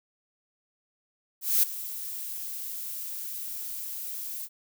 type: noise with ADSR envelope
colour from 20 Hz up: violet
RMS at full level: -20 dBFS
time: 1.41-4.49 s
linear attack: 220 ms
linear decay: 9 ms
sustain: -16 dB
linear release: 55 ms
effects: none